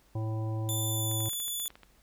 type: harmonic tone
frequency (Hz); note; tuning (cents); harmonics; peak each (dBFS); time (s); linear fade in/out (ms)
110; A2; 0; 1 / 3 / 5 / 7 / 9; -30 / -40 / -44 / -47 / -49; 0.15-1.29; 5
type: tone with pitch glide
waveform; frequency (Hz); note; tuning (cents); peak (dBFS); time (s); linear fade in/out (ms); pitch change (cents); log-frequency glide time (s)
5% pulse; 3520 to 3464; A7 to A7; 0 to -28; -25; 0.69-1.68; 0; -28; 0.86-1.31
type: clicks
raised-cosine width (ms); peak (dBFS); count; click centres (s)
0.3; -33; 12; 1.114 / 1.205 / 1.258 / 1.295 / 1.333 / 1.401 / 1.481 / 1.599 / 1.658 / 1.704 / 1.755 / 1.833
effects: added 50 Hz sine -64 dBFS peak until 2.02 s + pink hiss -65 dBFS RMS until 2.02 s